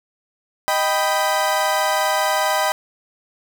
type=chord; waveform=30% pulse; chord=Eb augmented; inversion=none; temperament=equal with one note detuned; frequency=622.3 / 784 / 991.2 Hz; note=Eb5 / G5 / B5; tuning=0 / 0 / +6 cents; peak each=-19 dBFS; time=0.68-2.72 s; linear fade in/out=0 ms; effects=none